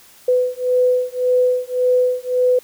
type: beating tone pair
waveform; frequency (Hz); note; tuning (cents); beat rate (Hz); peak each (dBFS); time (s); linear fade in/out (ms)
sine; 500 / 501.8; B4 / B4; +21 / +28; 1.8; -17; 0.28-2.59; 5
effects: white hiss -47 dBFS RMS until 2.63 s